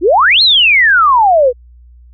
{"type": "exponential two-way sweep", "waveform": "sine", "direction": "up then down", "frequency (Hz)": [305, 4306, 471.2], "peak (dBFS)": -5, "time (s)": [0.01, 1.53], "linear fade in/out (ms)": 50, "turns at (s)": 0.42, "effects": ["added 60 Hz sine -37 dBFS peak until 2.13 s"]}